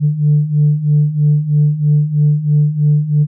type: beating tone pair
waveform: sine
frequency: 146.83 / 149.93 Hz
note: D3 / D3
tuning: 0 / +36 cents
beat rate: 3.1 Hz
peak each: -14 / -10 dBFS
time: 0-3.27 s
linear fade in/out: 50 ms
effects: tanh soft clip ceiling -4 dBFS